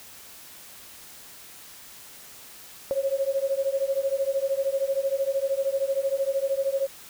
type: beating tone pair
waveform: sine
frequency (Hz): 539 / 552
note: C#5 / C#5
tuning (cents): -49 / -7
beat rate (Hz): 13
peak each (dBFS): -26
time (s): 2.91-6.87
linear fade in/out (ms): 0
effects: white hiss -46 dBFS RMS until 7.09 s